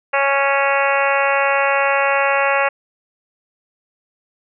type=harmonic tone with a mistuned harmonic; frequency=277.2 Hz; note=C#4; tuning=in tune; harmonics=2 / 3 / 4 / 5 / 6 / 7 / 8 / 9 / 10; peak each=-19 / -21 / -22 / -23 / -24 / -24 / -25 / -26 / -26 dBFS; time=0.13-2.69 s; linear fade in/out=10 ms; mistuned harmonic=10; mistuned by=-19 cents; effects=none